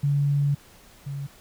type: tone pair in turn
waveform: sine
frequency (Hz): 142.7 / 140.01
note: D3 / C#3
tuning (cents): -49 / +18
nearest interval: unison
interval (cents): 33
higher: first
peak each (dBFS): -19 / -29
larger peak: first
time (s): 0.03-0.55 / 1.06-1.27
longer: first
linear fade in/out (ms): 10
effects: pink hiss -52 dBFS RMS until 1.4 s